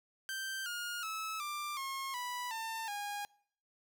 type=tone with pitch steps; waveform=sawtooth; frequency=1563 / 1425 / 1299.2 / 1184.5 / 1080 / 984.6 / 897.7 / 818.5 Hz; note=G6 / F6 / E6 / D6 / C#6 / B5 / A5 / G#5; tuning=-6 / +34 / -26 / +14 / -45 / -6 / +34 / -25 cents; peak=-34 dBFS; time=0.29-3.25 s; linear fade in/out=0 ms; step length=370 ms; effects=noise-tail reverb RT60 0.6 s tail -24 dB re dry